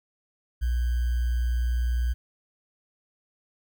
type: tone with sample-and-hold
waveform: sine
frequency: 60.3 Hz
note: B1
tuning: 41 cents flat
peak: -22 dBFS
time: 0.61-2.14 s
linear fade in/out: 20 ms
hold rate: 1575 Hz
effects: none